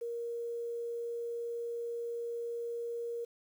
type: tone with quantisation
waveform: sine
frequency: 469.8 Hz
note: A#4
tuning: 13 cents sharp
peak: -35 dBFS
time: 0.01-3.25 s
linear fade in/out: 10 ms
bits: 10
effects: none